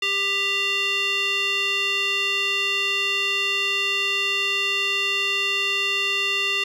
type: tone with band-pass filter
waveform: square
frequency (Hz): 396.1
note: G4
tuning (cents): +18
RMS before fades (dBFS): -23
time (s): 0.02-6.64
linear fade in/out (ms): 5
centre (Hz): 3000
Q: 4.2
effects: none